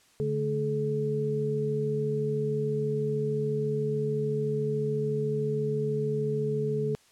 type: tone cluster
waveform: sine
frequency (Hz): 143.9 / 217.7 / 428.2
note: D3 / A3 / A4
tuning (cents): -35 / -18 / -47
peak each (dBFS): -30 / -35 / -28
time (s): 0.2-6.95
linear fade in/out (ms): 0
effects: white hiss -61 dBFS RMS until 7.11 s + low-pass 9000 Hz 12 dB/octave